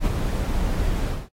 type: noise with ADSR envelope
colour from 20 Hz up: brown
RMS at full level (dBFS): -19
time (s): 0-1.29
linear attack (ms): 56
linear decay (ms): 32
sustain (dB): -4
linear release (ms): 220
effects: AAC 48 kbps